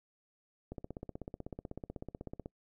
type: click train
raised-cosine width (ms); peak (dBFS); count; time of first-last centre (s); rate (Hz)
2; -28; 29; 0.72-2.459; 16.1
effects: noise-tail reverb RT60 0.1 s tail -25 dB re dry